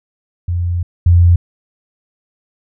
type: tone pair in turn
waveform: sine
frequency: 87.31 / 86.85 Hz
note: F2 / F2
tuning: 0 / -9 cents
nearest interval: unison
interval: 9 cents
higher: first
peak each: -14 / -5 dBFS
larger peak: second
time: 0.48-0.83 / 1.06-1.36 s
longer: first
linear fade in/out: 5 ms
effects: none